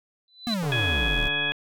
sine tone with exponential growth, 4000 Hz, B7, 21 cents sharp, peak -23 dBFS, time 0.28-0.54 s, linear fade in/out 1 ms, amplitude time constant 55 ms
square exponential sweep, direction down, 246.9 to 32.7 Hz, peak -26 dBFS, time 0.47-1.28 s, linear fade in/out 0 ms
click train, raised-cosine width 1 ms, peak -22 dBFS, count 130, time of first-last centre 0.63-1.52 s, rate 145 Hz
harmonic tone, 837 Hz, G#5, 13 cents sharp, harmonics 2 / 3 / 4, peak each -28 / -28 / -28 dBFS, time 0.72-1.52 s, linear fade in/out 0 ms
effects none

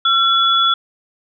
sine tone pair together, 1355 / 3414 Hz, E6 / G#7, +47 / +47 cents, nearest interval octave + major third, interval 1600 cents, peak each -14 dBFS, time 0.05-0.74 s, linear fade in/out 5 ms, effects none

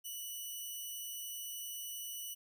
5% pulse tone, 2959 Hz, F#7, 1 cent flat, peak -33 dBFS, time 0.04-2.35 s, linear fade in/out 20 ms, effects none

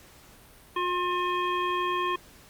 harmonic tone with a mistuned harmonic, 358.9 Hz, F4, 47 cents sharp, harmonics 1 / 3 / 5 / 7 / 9, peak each -31 / -27 / -37 / -37 / -38 dBFS, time 0.76-2.16 s, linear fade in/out 5 ms, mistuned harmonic 3, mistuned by -19 cents, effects pink hiss -53 dBFS RMS until 2.49 s + Opus 48 kbps

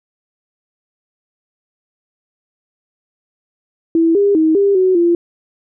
sine tone with pitch steps, 329.3 / 403.3 / 316.8 / 399.6 / 372.7 / 343.2 Hz, E4 / G4 / D#4 / G4 / F#4 / F4, -2 / +49 / +31 / +33 / +13 / -30 cents, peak -9 dBFS, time 3.95-5.15 s, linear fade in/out 2 ms, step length 200 ms, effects none

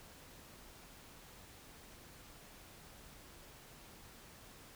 silence, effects pink hiss -57 dBFS RMS until 4.75 s

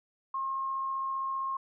sine tone with amplitude modulation, 1073 Hz, C6, 43 cents sharp, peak -29 dBFS, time 0.34-1.57 s, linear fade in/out 5 ms, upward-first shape sine, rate 75.3 Hz, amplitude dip 25%, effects none

